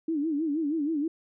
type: tone with vibrato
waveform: sine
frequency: 305.4 Hz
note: D#4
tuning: 32 cents flat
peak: -25 dBFS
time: 0.08-1.08 s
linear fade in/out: 5 ms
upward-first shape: sine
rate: 6.3 Hz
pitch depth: 140 cents each way
effects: none